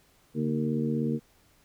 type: harmonic tone with a mistuned harmonic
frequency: 76.7 Hz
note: D#2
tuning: 24 cents flat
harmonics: 2 / 3 / 4 / 5 / 6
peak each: -31 / -28 / -34 / -38 / -35 dBFS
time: 0.34-1.2 s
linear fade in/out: 50 ms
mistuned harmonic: 2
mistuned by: -120 cents
effects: pink hiss -63 dBFS RMS until 1.64 s